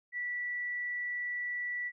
sine tone, 1957 Hz, B6, 16 cents flat, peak -33 dBFS, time 0.12-1.92 s, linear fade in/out 50 ms, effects none

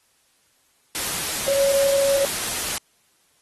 sine tone in noise, 554.4 Hz, C#5, in tune, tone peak -17 dBFS, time 1.48-2.25 s, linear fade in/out 0 ms, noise white, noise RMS -26 dBFS, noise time 0.95-2.78 s, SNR +6 dB, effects white hiss -63 dBFS RMS until 3.41 s + AAC 32 kbps

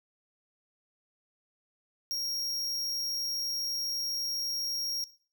45% pulse tone, 5588 Hz, F8, in tune, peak -31 dBFS, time 2.11-5.04 s, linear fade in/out 0 ms, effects noise-tail reverb RT60 0.4 s tail -17 dB re dry

